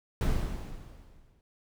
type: noise with exponential decay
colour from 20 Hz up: brown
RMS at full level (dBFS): -24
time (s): 0.21-1.41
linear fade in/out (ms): 1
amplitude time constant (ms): 260
effects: none